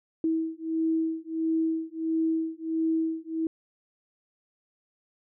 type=beating tone pair; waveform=sine; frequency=322.4 / 323.9 Hz; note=E4 / E4; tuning=-38 / -30 cents; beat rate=1.5 Hz; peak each=-28 / -28 dBFS; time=0.24-3.47 s; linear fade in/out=2 ms; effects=none